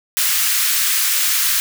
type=high-pass noise; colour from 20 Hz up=white; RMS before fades=-17 dBFS; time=0.17-1.6 s; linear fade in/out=0 ms; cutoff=1300 Hz; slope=24 dB/octave; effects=none